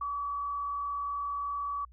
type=tone with frequency modulation; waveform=sine; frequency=1142 Hz; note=D6; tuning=49 cents flat; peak=-31 dBFS; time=0.01-1.85 s; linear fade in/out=5 ms; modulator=42.9 Hz; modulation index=0.36; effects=added 60 Hz sine -52 dBFS peak until 1.92 s